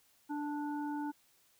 harmonic tone, 293.7 Hz, D4, in tune, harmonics 1 / 3 / 5, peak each -36 / -41 / -50 dBFS, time 0.29-1.12 s, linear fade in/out 20 ms, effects white hiss -69 dBFS RMS until 1.59 s

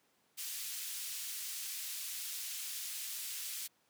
white band-pass noise, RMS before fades -42 dBFS, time 0.37-3.68 s, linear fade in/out 20 ms, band 2600 to 16000 Hz, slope 12 dB/octave, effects pink hiss -73 dBFS RMS until 3.89 s + high-pass 200 Hz 12 dB/octave

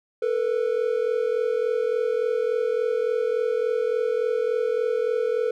triangle tone pair together, 444.9 / 488.4 Hz, A4 / B4, +19 / -19 cents, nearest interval major second, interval 162 cents, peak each -22 dBFS, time 0.22-5.51 s, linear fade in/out 5 ms, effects none

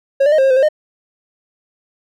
triangle tone with pitch steps, 547 / 588 / 621 / 533 / 537 / 514 / 534 / 611 Hz, C#5 / D5 / D#5 / C5 / C5 / C5 / C5 / D#5, -23 / +2 / -3 / +32 / +45 / -31 / +35 / -32 cents, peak -7 dBFS, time 0.2-0.688 s, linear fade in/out 10 ms, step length 61 ms, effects none

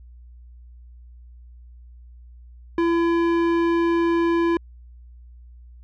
square tone, 337.3 Hz, E4, 40 cents sharp, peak -18 dBFS, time 2.78-4.57 s, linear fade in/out 2 ms, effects added 60 Hz sine -42 dBFS peak until 5.83 s + low-pass 2000 Hz 12 dB/octave

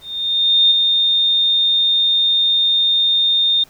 sine tone with ADSR envelope, 3646 Hz, A#7, 39 cents flat, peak -8 dBFS, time 0.01-3.64 s, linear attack 700 ms, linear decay 11 ms, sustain -4 dB, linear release 8 ms, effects pink hiss -49 dBFS RMS until 3.69 s

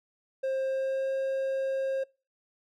triangle tone with pitch glide, 531 to 535.6 Hz, C5 to C5, +25 to +40 cents, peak -25 dBFS, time 0.43-2.04 s, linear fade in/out 10 ms, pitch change +15 cents, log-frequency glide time 0.67-1.12 s, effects noise-tail reverb RT60 0.3 s tail -24 dB re dry

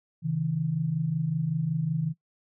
sine tone pair together, 135.6 / 160.94 Hz, C#3 / E3, -38 / -41 cents, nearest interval minor third, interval 297 cents, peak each -30 / -26 dBFS, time 0.22-2.14 s, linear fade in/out 50 ms, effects noise-tail reverb RT60 0.1 s tail -18 dB re dry

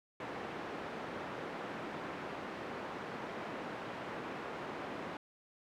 pink band-pass noise, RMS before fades -43 dBFS, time 0.2-5.17 s, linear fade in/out 2 ms, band 230 to 1800 Hz, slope 12 dB/octave, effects none

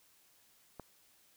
click, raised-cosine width 1 ms, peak -30 dBFS, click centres 0.797 s, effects white hiss -67 dBFS RMS until 1.36 s

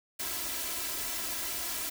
white noise with comb filter, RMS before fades -35 dBFS, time 0.19-1.9 s, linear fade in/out 10 ms, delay 3 ms, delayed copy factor +0.8, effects none

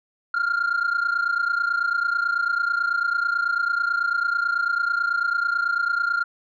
sine tone pair together, 1384 / 1413.1 Hz, F6 / F6, -16 / +20 cents, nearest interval unison, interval 36 cents, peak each -21 dBFS, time 0.34-6.24 s, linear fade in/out 5 ms, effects tanh soft clip ceiling -17 dBFS

